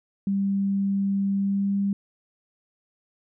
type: tone with pitch glide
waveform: sine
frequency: 197.2 to 198.92 Hz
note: G3 to G3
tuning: +11 to +26 cents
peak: -21 dBFS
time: 0.27-1.93 s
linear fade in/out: 2 ms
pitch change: +15 cents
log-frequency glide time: 1.36-1.78 s
effects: none

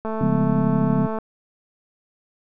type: click train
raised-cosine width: 1 ms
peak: -15 dBFS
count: 251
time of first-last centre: 0.05-1.186 s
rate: 220 Hz
type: chord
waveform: sine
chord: C# dominant seventh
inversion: none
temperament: just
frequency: 138.59 / 173.24 / 207.9 / 249.5 Hz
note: C#3 / E#3 / G#3 / B3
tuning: 0 / -14 / +2 / +18 cents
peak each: -23 dBFS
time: 0.21-1.07 s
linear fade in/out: 2 ms
effects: none

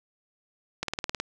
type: click train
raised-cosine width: 0.2 ms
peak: -12 dBFS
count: 8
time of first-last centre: 0.83-1.2 s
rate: 18.9 Hz
effects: none

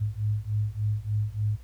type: beating tone pair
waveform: sine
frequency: 103.83 / 107.23 Hz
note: G#2 / A2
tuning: 0 / -44 cents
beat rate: 3.4 Hz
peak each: -28 dBFS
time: 0-1.57 s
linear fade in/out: 20 ms
effects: added 60 Hz sine -43 dBFS peak until 1.63 s + pink hiss -61 dBFS RMS until 1.63 s

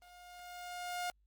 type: tone with level ramp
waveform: sawtooth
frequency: 712 Hz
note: F5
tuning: 33 cents sharp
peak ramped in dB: -53 to -31 dBFS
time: 0.02-1.1 s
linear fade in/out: 0 ms
effects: added 50 Hz sine -68 dBFS peak until 1.26 s + Opus 24 kbps

